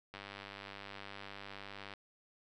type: click train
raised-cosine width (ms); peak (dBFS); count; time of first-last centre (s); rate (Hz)
0.3; -30; 180; 0.14-1.937; 99.6
effects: none